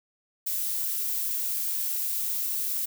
violet noise, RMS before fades -29 dBFS, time 0.46-2.86 s, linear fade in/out 10 ms, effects none

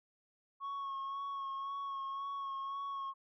sine tone with vibrato, 1100 Hz, C#6, 14 cents flat, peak -35 dBFS, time 0.6-3.14 s, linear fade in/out 50 ms, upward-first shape sine, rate 1.9 Hz, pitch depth 24 cents each way, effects tanh soft clip ceiling -37 dBFS

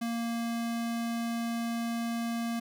square tone, 232.4 Hz, A#3, 5 cents flat, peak -31 dBFS, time 0.01-2.6 s, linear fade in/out 10 ms, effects none

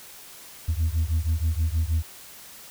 sine beating tone pair, 77.78 / 84.08 Hz, D#2 / E2, 0 / +35 cents, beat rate 6.3 Hz, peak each -22 / -23 dBFS, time 0.68-2.03 s, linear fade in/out 10 ms, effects tanh soft clip ceiling -18 dBFS + white hiss -45 dBFS RMS until 2.7 s

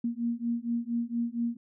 sine beating tone pair, 233.1 / 237.4 Hz, A#3 / A#3, 0 / +32 cents, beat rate 4.3 Hz, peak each -31 dBFS, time 0.04-1.57 s, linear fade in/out 5 ms, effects none

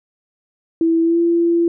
sine tone with pitch glide, 329.5 to 339.4 Hz, E4 to F4, -1 to -49 cents, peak -12 dBFS, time 0.81-1.68 s, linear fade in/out 2 ms, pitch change +52 cents, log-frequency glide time 1.02-1.19 s, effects none

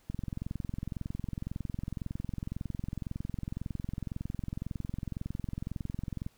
click train, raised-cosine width 5 ms, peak -23 dBFS, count 136, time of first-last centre 0.1-6.264 s, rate 21.9 Hz, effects pink hiss -66 dBFS RMS until 6.37 s

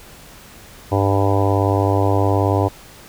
harmonic tone, 98.8 Hz, G2, 14 cents sharp, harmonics 1 / 3 / 4 / 5 / 6 / 7 / 8 / 9 / 10, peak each -17 / -22 / -23 / -24 / -25 / -25 / -26 / -27 / -27 dBFS, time 0.91-2.69 s, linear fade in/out 20 ms, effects pink hiss -42 dBFS RMS until 3.08 s

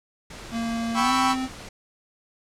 pink noise, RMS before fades -40 dBFS, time 0.3-1.69 s, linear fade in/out 5 ms
square tone with pitch glide, 230.4 to 260.1 Hz, A#3 to C4, -20 to -10 cents, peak -26 dBFS, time 0.51-1.49 s, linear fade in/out 50 ms, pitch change +210 cents, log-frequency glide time 0.97-1.13 s
40% pulse chord, C# half-diminished seventh, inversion second, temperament equal, 784 / 987.8 / 1108.7 / 1318.5 Hz, G5 / B5 / C#6 / E6, 0 / 0 / 0 / 0 cents, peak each -25 dBFS, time 0.94-1.36 s, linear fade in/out 50 ms
effects low-pass 8000 Hz 12 dB/octave

